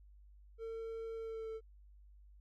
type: tone with pitch glide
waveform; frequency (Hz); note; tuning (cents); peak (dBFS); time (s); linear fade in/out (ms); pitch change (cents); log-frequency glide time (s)
triangle; 452 to 444; A4 to A4; +47 to +16; -39; 0.58-1.61; 50; -31; 1.15-1.5
effects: added 50 Hz sine -57 dBFS peak until 2.4 s